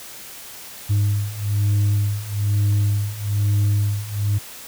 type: beating tone pair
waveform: sine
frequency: 101.8 / 102.9 Hz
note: G#2 / G#2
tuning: -34 / -16 cents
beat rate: 1.1 Hz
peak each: -19 / -17 dBFS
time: 0.89-4.39 s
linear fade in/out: 20 ms
effects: tanh soft clip ceiling -14 dBFS + white hiss -38 dBFS RMS until 4.67 s

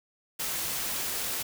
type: noise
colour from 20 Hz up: white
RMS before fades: -32 dBFS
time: 0.39-1.43 s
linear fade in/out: 10 ms
effects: none

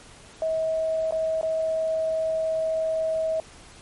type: tone with dropouts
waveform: sine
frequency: 641 Hz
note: E5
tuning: 49 cents flat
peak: -22 dBFS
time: 0.42-3.4 s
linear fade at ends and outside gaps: 1 ms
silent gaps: 1.109-1.123 / 1.412-1.43 s
effects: pink hiss -48 dBFS RMS until 3.81 s + MP3 48 kbps

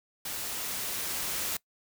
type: noise with level ramp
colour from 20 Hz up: white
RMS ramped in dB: -36 to -32 dBFS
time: 0.25-1.57 s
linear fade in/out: 5 ms
effects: noise-tail reverb RT60 0.1 s tail -22 dB re dry

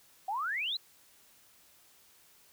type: exponential sweep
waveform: sine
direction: up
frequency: 740 to 4186 Hz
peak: -31 dBFS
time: 0.28-0.77 s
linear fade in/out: 5 ms
effects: white hiss -62 dBFS RMS until 2.52 s

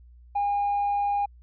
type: tone with hard clipping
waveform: triangle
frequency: 812 Hz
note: G#5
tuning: 39 cents flat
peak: -22 dBFS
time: 0.35-1.26 s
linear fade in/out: 10 ms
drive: 2 dB
effects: added 60 Hz sine -48 dBFS peak until 1.42 s + resampled to 11025 Hz

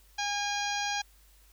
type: harmonic tone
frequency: 815 Hz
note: G#5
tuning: 33 cents flat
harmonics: 1 / 2 / 3 / 4 / 5 / 6 / 7 / 8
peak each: -33 / -36 / -38 / -39 / -40 / -41 / -41 / -42 dBFS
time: 0.18-1.02 s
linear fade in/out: 10 ms
effects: added 50 Hz sine -58 dBFS peak until 1.52 s + white hiss -63 dBFS RMS until 1.52 s

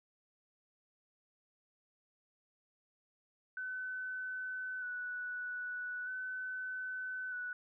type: tone with vibrato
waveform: sine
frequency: 1495 Hz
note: F#6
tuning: 17 cents sharp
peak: -38 dBFS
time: 3.57-7.53 s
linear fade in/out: 2 ms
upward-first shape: square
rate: 0.4 Hz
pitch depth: 19 cents each way
effects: none

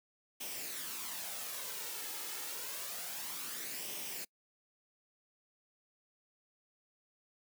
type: noise with flanger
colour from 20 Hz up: white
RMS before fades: -42 dBFS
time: 0.4-4.25 s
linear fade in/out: 10 ms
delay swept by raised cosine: 0.34 to 2.34 ms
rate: 0.28 Hz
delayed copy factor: +0.5
effects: noise-tail reverb RT60 0.1 s tail -26 dB re dry + high-pass 200 Hz 12 dB/octave

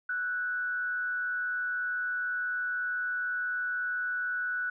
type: tone with frequency modulation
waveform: sine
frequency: 1479 Hz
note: F#6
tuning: 1 cent flat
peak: -29 dBFS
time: 0.09-4.7 s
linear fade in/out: 5 ms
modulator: 130 Hz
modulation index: 0.39
effects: none

